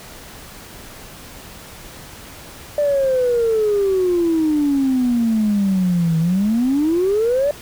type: exponential two-way sweep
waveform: sine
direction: down then up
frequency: 594 to 160 to 594 Hz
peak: -13 dBFS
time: 2.78-7.51 s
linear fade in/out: 2 ms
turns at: 6.19 s
effects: tanh soft clip ceiling -10 dBFS + pink hiss -38 dBFS RMS until 7.61 s